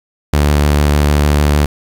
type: tone with vibrato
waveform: sawtooth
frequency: 73.42 Hz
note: D2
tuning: in tune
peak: -5 dBFS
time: 0.33-1.66 s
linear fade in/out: 5 ms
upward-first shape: triangle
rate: 6.6 Hz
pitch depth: 16 cents each way
effects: 7-bit